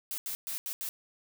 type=noise bursts at uneven times; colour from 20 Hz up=blue; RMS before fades=-36 dBFS; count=5; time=0.11-0.18 / 0.26-0.35 / 0.47-0.58 / 0.66-0.73 / 0.81-0.89 s; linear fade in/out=0 ms; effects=none